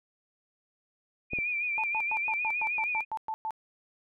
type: tone with vibrato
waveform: sine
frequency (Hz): 2406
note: D7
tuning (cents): +41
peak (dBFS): -28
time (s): 1.3-3.05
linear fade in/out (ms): 50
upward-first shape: sine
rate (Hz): 6.4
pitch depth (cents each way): 56
type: clicks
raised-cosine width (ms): 2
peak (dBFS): -22 / -26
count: 2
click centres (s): 1.334 / 1.387
type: tone bursts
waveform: sine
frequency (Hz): 880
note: A5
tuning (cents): 0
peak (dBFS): -30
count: 11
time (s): 1.78-3.507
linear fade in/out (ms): 0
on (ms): 57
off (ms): 110
effects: none